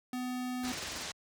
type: tone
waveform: square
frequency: 250.9 Hz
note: B3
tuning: 28 cents sharp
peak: -35 dBFS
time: 0.13-0.72 s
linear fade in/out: 2 ms
type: noise bursts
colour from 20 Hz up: pink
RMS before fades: -43 dBFS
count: 9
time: 0.63-1.029 s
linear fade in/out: 5 ms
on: 23 ms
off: 24 ms
type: low-pass noise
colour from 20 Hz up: white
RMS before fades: -41 dBFS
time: 0.64-1.12 s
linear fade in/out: 10 ms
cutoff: 7000 Hz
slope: 24 dB/octave
effects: high-pass 60 Hz 12 dB/octave